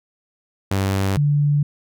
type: tone pair in turn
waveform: sawtooth / sine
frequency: 97.1 / 145.75 Hz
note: G2 / D3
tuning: -16 / -13 cents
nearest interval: perfect fifth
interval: 703 cents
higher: second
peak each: -14 dBFS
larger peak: neither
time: 0.71-1.17 / 1.17-1.63 s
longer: neither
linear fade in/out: 5 ms
effects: none